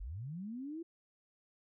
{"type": "linear sweep", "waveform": "sine", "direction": "up", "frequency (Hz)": [38.06, 342.2], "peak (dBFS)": -40, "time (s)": [0, 0.83], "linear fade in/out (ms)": 10, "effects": []}